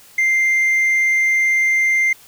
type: tone with hard clipping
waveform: triangle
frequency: 2094 Hz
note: C7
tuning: 1 cent sharp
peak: -12 dBFS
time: 0.18-2.13 s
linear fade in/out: 5 ms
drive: 1 dB
effects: white hiss -46 dBFS RMS until 2.27 s